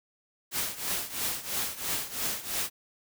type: noise with tremolo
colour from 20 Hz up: white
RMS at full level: -29 dBFS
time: 0.51-2.7 s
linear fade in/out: 50 ms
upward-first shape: triangle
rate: 3 Hz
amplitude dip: 85%
effects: none